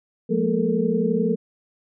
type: tone cluster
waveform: sine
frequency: 178 / 213.1 / 232.7 / 431 / 462.5 Hz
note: F3 / G#3 / A#3 / A4 / A#4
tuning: +33 / +45 / -3 / -36 / -14 cents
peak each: -25 dBFS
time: 0.29-1.36 s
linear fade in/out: 20 ms
effects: none